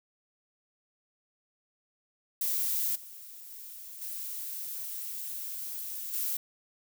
violet noise with level steps, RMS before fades -30 / -47 / -45 / -38 / -32 dBFS, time 2.41-6.37 s, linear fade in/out 5 ms, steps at 2.95 / 3.5 / 4.01 / 6.13 s, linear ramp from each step 10 ms, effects none

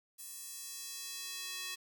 square tone with high-pass filter sweep, 370 Hz, F#4, in tune, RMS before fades -44 dBFS, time 0.18-1.76 s, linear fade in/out 20 ms, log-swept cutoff 9300 to 2700 Hz, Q 0.93, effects 10-bit

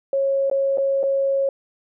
sine tone with dropouts, 547 Hz, C#5, 23 cents flat, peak -17 dBFS, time 0.13-1.49 s, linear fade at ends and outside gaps 2 ms, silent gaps 0.499-0.513 / 0.774-0.782 / 1.031-1.036 s, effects none

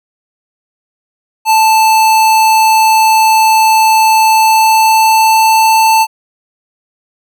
square tone with pitch glide, 880 to 886.1 Hz, A5 to A5, 0 to +12 cents, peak -6 dBFS, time 1.45-6.07 s, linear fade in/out 50 ms, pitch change +12 cents, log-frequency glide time 4.25-5.9 s, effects none

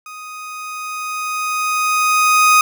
30% pulse tone with level ramp, 1248 Hz, D#6, 5 cents sharp, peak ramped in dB -29 to -5 dBFS, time 0.06-2.61 s, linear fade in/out 2 ms, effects none

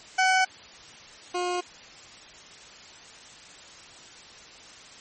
20% pulse tone pair in turn, 752 / 357.5 Hz, F#5 / F4, +28 / +41 cents, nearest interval octave + minor second, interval 1287 cents, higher first, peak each -14 / -21 dBFS, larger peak first, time 0.18-0.45 / 1.34-1.61 s, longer neither, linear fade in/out 10 ms, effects white hiss -47 dBFS RMS until 5 s + MP3 32 kbps

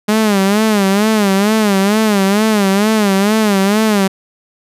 sawtooth tone with vibrato, 205.9 Hz, G#3, 15 cents flat, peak -6 dBFS, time 0.08-4.08 s, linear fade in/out 10 ms, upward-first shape sine, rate 2.2 Hz, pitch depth 120 cents each way, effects resampled to 32000 Hz

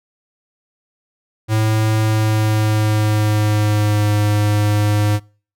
square tone with pitch glide, 109.2 to 104.51 Hz, A2 to G#2, -13 to +11 cents, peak -14 dBFS, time 1.48-5.2 s, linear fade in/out 50 ms, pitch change -76 cents, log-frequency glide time 2-4.11 s, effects noise-tail reverb RT60 0.4 s tail -25 dB re dry

